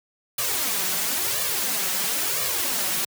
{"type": "noise with flanger", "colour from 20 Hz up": "white", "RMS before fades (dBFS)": -25, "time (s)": [0.38, 3.05], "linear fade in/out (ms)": 5, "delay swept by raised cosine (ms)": [1.7, 5.4], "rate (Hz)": 0.98, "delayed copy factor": 0.8, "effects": ["high-pass 100 Hz 12 dB/octave"]}